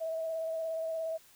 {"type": "tone with vibrato", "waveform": "sine", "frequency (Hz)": 648, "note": "E5", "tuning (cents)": -30, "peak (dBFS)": -32, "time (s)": [0, 1.18], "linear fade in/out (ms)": 20, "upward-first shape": "square", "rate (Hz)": 17, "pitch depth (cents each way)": 15, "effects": ["white hiss -60 dBFS RMS until 1.35 s"]}